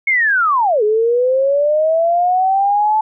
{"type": "linear two-way sweep", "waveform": "sine", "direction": "down then up", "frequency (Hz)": [2200, 415.3, 874], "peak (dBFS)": -11, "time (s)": [0.07, 3.01], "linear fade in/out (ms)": 5, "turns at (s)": 0.83, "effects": []}